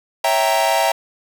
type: chord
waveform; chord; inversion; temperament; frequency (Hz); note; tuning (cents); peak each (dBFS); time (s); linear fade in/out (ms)
45% pulse; C# diminished seventh; none; equal; 554.4 / 659.3 / 784 / 932.3; C#5 / E5 / G5 / Bb5; 0 / 0 / 0 / 0; -24 / -19 / -20 / -20; 0.24-0.92; 5
effects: none